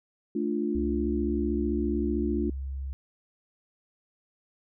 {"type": "chord", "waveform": "sine", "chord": "D minor", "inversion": "second", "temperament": "equal", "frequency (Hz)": [220, 293.7, 349.2], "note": ["A3", "D4", "F4"], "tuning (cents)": [0, 0, 0], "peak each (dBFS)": -30, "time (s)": [0.35, 2.5], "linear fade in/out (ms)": 5}
{"type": "tone with pitch glide", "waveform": "sine", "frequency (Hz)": [68, 67.57], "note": ["C#2", "C#2"], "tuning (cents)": [-33, -44], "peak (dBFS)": -31, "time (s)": [0.75, 2.93], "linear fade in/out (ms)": 0, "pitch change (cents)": -11, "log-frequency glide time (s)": [1.44, 1.79]}
{"effects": []}